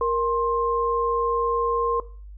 sine tone pair together, 467.7 / 1057 Hz, A#4 / C6, +6 / +17 cents, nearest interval octave + major second, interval 1411 cents, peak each -22 / -23 dBFS, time 0.01-2 s, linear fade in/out 2 ms, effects noise-tail reverb RT60 0.4 s tail -18 dB re dry + added 50 Hz sine -38 dBFS peak until 2.37 s

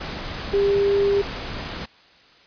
sine tone in noise, 400 Hz, G4, 35 cents sharp, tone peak -16 dBFS, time 0.53-1.22 s, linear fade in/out 10 ms, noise pink, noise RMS -31 dBFS, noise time 0-1.86 s, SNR +12 dB, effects white hiss -52 dBFS RMS until 2.46 s + resampled to 11025 Hz

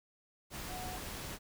sine tone in noise, 734 Hz, F#5, 14 cents flat, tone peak -44 dBFS, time 0.68-1 s, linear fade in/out 50 ms, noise pink, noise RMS -43 dBFS, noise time 0.5-1.39 s, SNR -4 dB, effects none

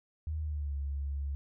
sine tone with pitch glide, 77.78 to 70.1 Hz, D#2 to C#2, 0 to +20 cents, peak -32 dBFS, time 0.27-1.35 s, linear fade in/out 0 ms, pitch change -180 cents, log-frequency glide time 0.4-0.75 s, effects none

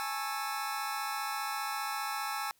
sawtooth chord, A major seventh, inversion third, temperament just, 825 / 880 / 1100 / 1320 Hz, G#5 / A5 / C#6 / E6, -12 / 0 / -14 / +2 cents, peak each -34 / -37 / -36 / -34 dBFS, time 0-2.51 s, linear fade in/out 0 ms, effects white hiss -69 dBFS RMS until 2.59 s

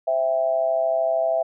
sine tone with amplitude modulation, 659.3 Hz, E5, in tune, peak -15 dBFS, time 0.07-1.43 s, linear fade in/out 10 ms, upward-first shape sine, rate 133 Hz, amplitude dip 75%, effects none

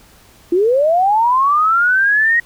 sine linear sweep, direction up, 331.6 to 1898 Hz, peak -10 dBFS, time 0.52-2.4 s, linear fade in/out 5 ms, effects pink hiss -47 dBFS RMS until 2.45 s

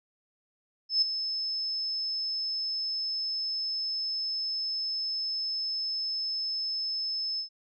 sine tone with ADSR envelope, 5230 Hz, E8, 15 cents flat, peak -19 dBFS, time 0.89-7.49 s, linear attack 130 ms, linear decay 8 ms, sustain -10 dB, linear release 99 ms, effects none

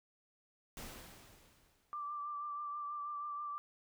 pink noise with exponential decay, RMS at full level -46 dBFS, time 0.77-2.25 s, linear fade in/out 1 ms, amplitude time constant 320 ms
sine tone with vibrato, 1174.7 Hz, D6, in tune, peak -39 dBFS, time 1.93-3.58 s, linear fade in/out 0 ms, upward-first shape triangle, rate 6.2 Hz, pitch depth 31 cents each way
effects none

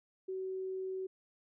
sine tone, 377.4 Hz, F#4, 34 cents sharp, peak -36 dBFS, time 0.28-1.07 s, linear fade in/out 10 ms, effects none

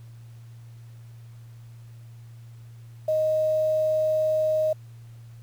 sine tone with quantisation, 623 Hz, D#5, 2 cents sharp, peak -20 dBFS, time 3.08-4.73 s, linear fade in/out 5 ms, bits 8, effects added 116 Hz sine -42 dBFS peak until 5.42 s + pink hiss -61 dBFS RMS until 5.42 s

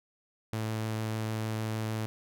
sawtooth tone with vibrato, 110 Hz, A2, in tune, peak -27 dBFS, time 0.53-2.06 s, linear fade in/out 0 ms, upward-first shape triangle, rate 6.6 Hz, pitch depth 9 cents each way, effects none

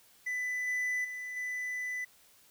triangle tone with level steps, 1995 Hz, B6, 17 cents sharp, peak -30 / -28 / -36 / -32 dBFS, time 0.26-2.05 s, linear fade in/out 10 ms, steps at 0.67 / 1.04 / 1.36 s, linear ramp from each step 10 ms, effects white hiss -62 dBFS RMS until 2.5 s

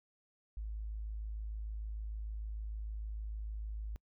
sine tone, 53.3 Hz, G#1, 46 cents sharp, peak -38 dBFS, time 0.57-3.96 s, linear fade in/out 0 ms, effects noise-tail reverb RT60 0.1 s tail -26 dB re dry

